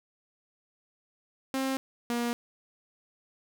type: tone pair in turn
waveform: sawtooth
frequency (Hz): 266.2 / 238.1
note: C4 / A#3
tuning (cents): +30 / +37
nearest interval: major second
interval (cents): 193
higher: first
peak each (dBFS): -24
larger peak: neither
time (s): 1.54-1.77 / 2.1-2.33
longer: neither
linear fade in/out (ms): 0
effects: none